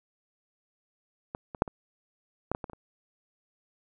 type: clicks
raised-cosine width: 1 ms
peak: -20 / -24 / -6 / -25 / -14 / -17 / -21 / -27 / -30 dBFS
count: 9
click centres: 1.349 / 1.548 / 1.621 / 1.678 / 2.516 / 2.549 / 2.642 / 2.698 / 2.733 s
effects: none